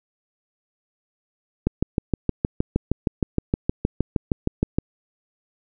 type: click train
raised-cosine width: 3 ms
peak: -6 dBFS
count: 21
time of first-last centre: 1.67-4.785 s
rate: 6.42 Hz
effects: none